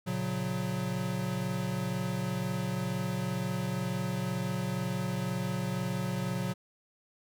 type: chord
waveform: square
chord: F# major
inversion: first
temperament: equal with one note detuned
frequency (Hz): 116.54 / 138.59 / 182.56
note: A#2 / C#3 / F#3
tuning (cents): 0 / 0 / -23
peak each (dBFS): -37 / -37 / -34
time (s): 0.06-6.54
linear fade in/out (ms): 20
effects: none